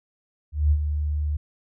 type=tone with ADSR envelope; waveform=sine; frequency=74.6 Hz; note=D2; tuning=28 cents sharp; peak=-14 dBFS; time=0.52-1.37 s; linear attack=190 ms; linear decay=64 ms; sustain=-8 dB; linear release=7 ms; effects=none